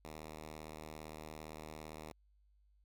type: tone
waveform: 5% pulse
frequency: 77.6 Hz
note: D#2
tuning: 4 cents flat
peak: -36 dBFS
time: 0.05-2.12 s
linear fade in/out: 0 ms
effects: added 50 Hz sine -67 dBFS peak until 2.84 s